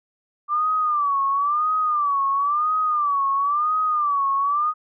sine tone with vibrato, 1174.7 Hz, D6, in tune, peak -18 dBFS, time 0.48-4.74 s, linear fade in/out 50 ms, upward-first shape sine, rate 0.98 Hz, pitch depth 120 cents each way, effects none

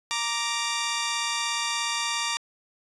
10% pulse tone pair together, 932.3 / 1174.6 Hz, A#5 / D6, 0 / 0 cents, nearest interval major third, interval 400 cents, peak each -20 dBFS, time 0.11-2.37 s, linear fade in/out 0 ms, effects resampled to 24000 Hz

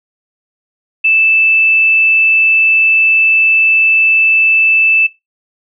sine tone, 2637 Hz, E7, in tune, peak -7 dBFS, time 1.04-5.07 s, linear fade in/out 10 ms, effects noise-tail reverb RT60 0.2 s tail -18 dB re dry

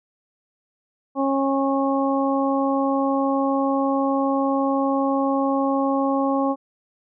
harmonic tone, 273.2 Hz, C#4, 25 cents flat, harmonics 1 / 2 / 3 / 4, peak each -21 / -24 / -26 / -27 dBFS, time 1.15-6.56 s, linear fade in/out 50 ms, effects none

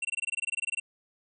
square tone bursts, 2722 Hz, F7, 45 cents flat, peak -29 dBFS, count 16, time 0.02-0.799 s, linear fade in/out 5 ms, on 29 ms, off 21 ms, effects resampled to 24000 Hz

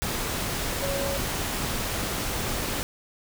sine tone in noise, 554.4 Hz, C#5, in tune, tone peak -29 dBFS, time 0.82-1.17 s, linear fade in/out 0 ms, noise pink, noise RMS -29 dBFS, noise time 0.02-2.83 s, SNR -3 dB, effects none

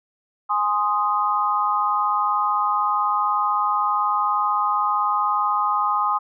sine chord, Ab major, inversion none, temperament equal, 830.6 / 1046.5 / 1244.5 Hz, Ab5 / C6 / Eb6, 0 / 0 / 0 cents, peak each -24 / -23 / -21 dBFS, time 0.49-6.19 s, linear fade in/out 20 ms, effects none

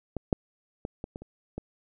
clicks, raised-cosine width 2 ms, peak -18 / -9 / -19 / -21 / -24 / -30 / -21 dBFS, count 7, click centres 0.167 / 0.328 / 0.851 / 1.041 / 1.159 / 1.22 / 1.58 s, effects none

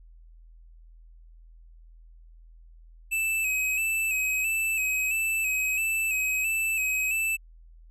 square tone with vibrato, 2589 Hz, E7, 32 cents flat, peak -25 dBFS, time 3.11-7.37 s, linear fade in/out 20 ms, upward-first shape square, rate 1.5 Hz, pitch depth 36 cents each way, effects added 41 Hz sine -48 dBFS peak until 7.9 s

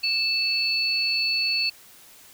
sine tone pair together, 2637 / 4435 Hz, E7 / C#8, 0 / 0 cents, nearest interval major sixth, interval 900 cents, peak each -25 / -23 dBFS, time 0.03-1.7 s, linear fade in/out 10 ms, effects white hiss -50 dBFS RMS until 2.33 s

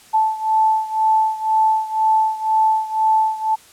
sine beating tone pair, 875 / 877 Hz, A5 / A5, -10 / -6 cents, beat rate 2 Hz, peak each -16 / -19 dBFS, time 0.13-3.56 s, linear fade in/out 20 ms, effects white hiss -47 dBFS RMS until 3.72 s + low-pass 11000 Hz 12 dB/octave

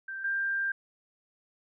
sine tone pair in turn, 1569 / 1588.1 Hz, G6 / G6, +1 / +22 cents, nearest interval unison, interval 21 cents, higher second, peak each -35 / -27 dBFS, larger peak second, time 0.08-0.24 / 0.24-0.72 s, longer second, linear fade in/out 5 ms, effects none

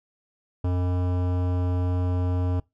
sine tone with hard clipping, 89.9 Hz, F#2, 49 cents flat, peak -24 dBFS, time 0.64-2.6 s, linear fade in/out 5 ms, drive 17 dB, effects noise-tail reverb RT60 0.2 s tail -23 dB re dry

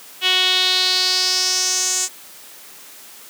sawtooth tone with band-pass filter sweep, 370 Hz, F#4, in tune, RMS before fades -18 dBFS, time 0.21-2.09 s, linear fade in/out 50 ms, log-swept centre 3100 to 7200 Hz, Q 4.3, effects white hiss -41 dBFS RMS until 3.29 s + high-pass 200 Hz 12 dB/octave

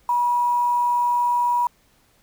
sine tone with quantisation, 967 Hz, B5, 37 cents flat, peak -17 dBFS, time 0.09-1.67 s, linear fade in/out 2 ms, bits 7, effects pink hiss -60 dBFS RMS until 2.22 s

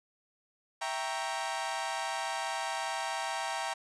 sawtooth chord, E diminished seventh, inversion none, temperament equal, 659.3 / 784 / 932.3 / 1108.7 Hz, E5 / G5 / Bb5 / Db6, 0 / 0 / 0 / 0 cents, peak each -36 / -33 / -33 / -39 dBFS, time 0.81-3.74 s, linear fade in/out 10 ms, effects resampled to 22050 Hz + 10-bit

